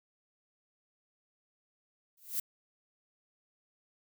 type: noise with exponential growth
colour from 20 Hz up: violet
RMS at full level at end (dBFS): -29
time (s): 2.17-2.4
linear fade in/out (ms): 5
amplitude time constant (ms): 50
effects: none